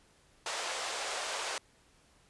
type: band-pass noise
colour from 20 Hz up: pink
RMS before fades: -37 dBFS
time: 0.46-1.58 s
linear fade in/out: 2 ms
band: 510 to 8700 Hz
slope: 24 dB/octave
effects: pink hiss -65 dBFS RMS until 2.29 s + resampled to 24000 Hz